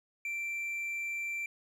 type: tone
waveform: triangle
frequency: 2349 Hz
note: D7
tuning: in tune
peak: -32 dBFS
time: 0.25-1.46 s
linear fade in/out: 2 ms
effects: none